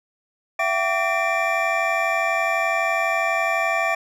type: tone cluster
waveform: triangle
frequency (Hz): 671 / 763 / 1150 / 1814 / 2360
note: E5 / G5 / D6 / A#6 / D7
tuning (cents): +31 / -47 / -37 / -48 / +8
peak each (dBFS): -22 / -25 / -25 / -25 / -23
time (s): 0.59-3.95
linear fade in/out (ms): 5
effects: none